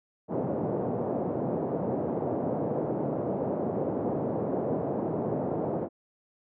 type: band-pass noise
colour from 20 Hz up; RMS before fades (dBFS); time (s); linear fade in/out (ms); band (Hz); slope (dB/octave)
white; -30; 0.28-5.89; 50; 120 to 630; 24
effects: none